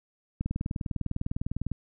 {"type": "click train", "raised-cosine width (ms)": 5, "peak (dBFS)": -18, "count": 27, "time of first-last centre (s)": [0.41, 1.717], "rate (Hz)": 19.9, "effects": []}